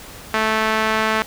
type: tone with band-pass filter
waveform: sawtooth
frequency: 218.9 Hz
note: A3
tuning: 9 cents flat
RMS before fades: -19 dBFS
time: 0.34-1.22 s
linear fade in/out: 0 ms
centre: 1600 Hz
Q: 1
effects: pink hiss -38 dBFS RMS until 1.26 s